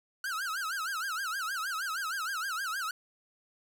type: tone with vibrato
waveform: 45% pulse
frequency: 1433 Hz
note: F6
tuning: 44 cents sharp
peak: -32 dBFS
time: 0.24-2.91 s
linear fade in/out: 2 ms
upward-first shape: sine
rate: 6.4 Hz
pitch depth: 220 cents each way
effects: none